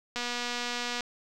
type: click train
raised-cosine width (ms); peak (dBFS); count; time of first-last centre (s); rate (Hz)
0.2; -16; 206; 0.16-1.007; 242
effects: none